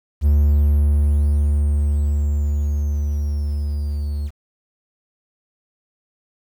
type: tone with level ramp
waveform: triangle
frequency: 73 Hz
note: D2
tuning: 10 cents flat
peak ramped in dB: -9 to -19 dBFS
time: 0.21-4.31 s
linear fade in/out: 50 ms
effects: 8-bit